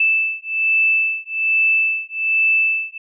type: beating tone pair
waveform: sine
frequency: 2637 / 2638.2 Hz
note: E7 / E7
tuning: 0 / +1 cents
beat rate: 1.2 Hz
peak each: -18 dBFS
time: 0-2.98 s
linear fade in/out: 5 ms
effects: none